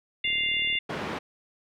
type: harmonic tone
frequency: 698.5 Hz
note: F5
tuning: in tune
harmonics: 3 / 4 / 5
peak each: -28 / -27 / -31 dBFS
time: 0.24-0.79 s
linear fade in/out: 5 ms
type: click train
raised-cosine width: 2 ms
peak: -33 dBFS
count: 20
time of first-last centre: 0.25-0.754 s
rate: 37.7 Hz
type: band-pass noise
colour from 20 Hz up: pink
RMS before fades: -33 dBFS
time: 0.89-1.19 s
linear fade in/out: 10 ms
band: 170 to 2400 Hz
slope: 12 dB/octave
effects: none